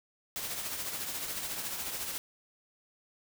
white noise with tremolo, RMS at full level -35 dBFS, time 0.36-2.18 s, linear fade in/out 0 ms, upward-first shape triangle, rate 14 Hz, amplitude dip 50%, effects none

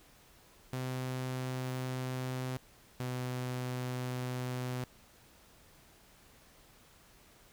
sawtooth tone pair in turn, 128.5 / 126.07 Hz, C3 / B2, -31 / +36 cents, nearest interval unison, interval 33 cents, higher first, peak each -31 / -31 dBFS, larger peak neither, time 0.73-2.57 / 3-4.84 s, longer neither, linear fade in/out 0 ms, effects pink hiss -61 dBFS RMS until 7.52 s

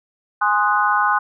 sine chord, Ab dominant seventh, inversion none, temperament equal, 830.6 / 1046.5 / 1244.5 / 1480 Hz, Ab5 / C6 / Eb6 / Gb6, 0 / 0 / 0 / 0 cents, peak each -20 dBFS, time 0.41-1.19 s, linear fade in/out 10 ms, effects none

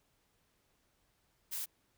blue noise, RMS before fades -39 dBFS, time 1.51-1.66 s, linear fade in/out 20 ms, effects pink hiss -75 dBFS RMS until 1.97 s

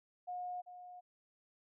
sine tone with echo, 720 Hz, F#5, 47 cents flat, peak -39 dBFS, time 0.27-0.62 s, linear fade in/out 20 ms, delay 390 ms, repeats 1, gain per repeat -10 dB, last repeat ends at 1.01 s, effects none

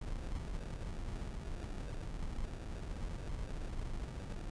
brown noise with sample-and-hold, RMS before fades -41 dBFS, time 0.01-4.5 s, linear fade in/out 5 ms, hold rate 1050 Hz, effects resampled to 22050 Hz

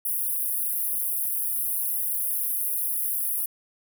pink high-pass noise, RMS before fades -27 dBFS, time 0.05-3.46 s, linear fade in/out 5 ms, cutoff 10000 Hz, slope 96 dB/octave, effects none

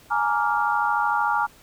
sine chord, Bb dominant seventh, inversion third, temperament just, 839.1 / 932.3 / 1165.4 / 1398.5 Hz, Ab5 / Bb5 / D6 / F6, +18 / 0 / -14 / +2 cents, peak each -24 / -25 / -27 / -25 dBFS, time 0.1-1.47 s, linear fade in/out 20 ms, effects pink hiss -52 dBFS RMS until 1.62 s

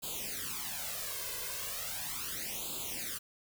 white noise with flanger, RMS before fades -39 dBFS, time 0.02-3.19 s, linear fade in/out 20 ms, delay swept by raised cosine 0.26 to 1.96 ms, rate 0.37 Hz, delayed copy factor +0.95, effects none

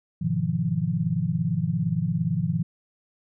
sine chord, F half-diminished seventh, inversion first, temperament just, 104.77 / 125.72 / 157.15 / 174.61 Hz, Ab2 / Cb3 / Eb3 / F3, +16 / +31 / +18 / 0 cents, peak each -32 / -30 / -26 / -26 dBFS, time 0.21-2.63 s, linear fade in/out 10 ms, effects none

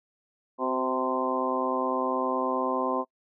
harmonic tone with a mistuned harmonic, 129.7 Hz, C3, 15 cents flat, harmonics 2 / 3 / 4 / 5 / 6 / 7 / 8, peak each -32 / -33 / -32 / -34 / -36 / -34 / -30 dBFS, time 0.58-3.05 s, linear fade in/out 50 ms, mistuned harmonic 3, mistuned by -44 cents, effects noise-tail reverb RT60 0.1 s tail -24 dB re dry

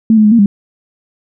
sine tone with pitch steps, 222.6 / 214.7 / 210.1 / 233 / 201.3 Hz, A3 / A3 / G#3 / A#3 / G3, +20 / -42 / +20 / -1 / +46 cents, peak -4 dBFS, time 0.1-0.46 s, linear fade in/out 2 ms, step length 72 ms, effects none

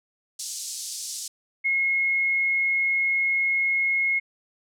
pink band-pass noise, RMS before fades -34 dBFS, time 0.39-1.28 s, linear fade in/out 5 ms, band 4900 to 9400 Hz, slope 24 dB/octave
sine tone, 2164 Hz, C#7, 42 cents flat, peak -20 dBFS, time 1.64-4.2 s, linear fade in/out 20 ms
effects none

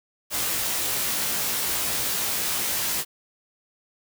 white noise with comb filter, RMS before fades -26 dBFS, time 0.3-3.05 s, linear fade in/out 50 ms, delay 17 ms, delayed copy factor +0.85, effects none

